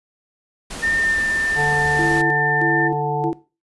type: band-stop noise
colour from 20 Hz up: pink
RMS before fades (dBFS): -31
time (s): 0.7-2.22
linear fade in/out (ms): 10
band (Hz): 100 to 150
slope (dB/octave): 96
type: tone with pitch glide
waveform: sine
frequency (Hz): 1811 to 1790.2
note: A6 to A6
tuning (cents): +49 to +29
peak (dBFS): -17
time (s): 0.82-2.89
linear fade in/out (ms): 20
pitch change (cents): -20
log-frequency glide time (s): 0.99-1.2
type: harmonic tone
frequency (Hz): 146.83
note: D3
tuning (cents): 0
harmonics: 1 / 3 / 5 / 6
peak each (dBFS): -24 / -24 / -24 / -24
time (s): 1.55-3.33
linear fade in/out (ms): 50
type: tone with tremolo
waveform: sine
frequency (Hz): 333.9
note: E4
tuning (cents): +22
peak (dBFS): -20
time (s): 1.99-3.33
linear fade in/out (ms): 0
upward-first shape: square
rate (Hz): 1.6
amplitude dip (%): 80
effects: noise-tail reverb RT60 0.3 s tail -17 dB re dry + resampled to 24000 Hz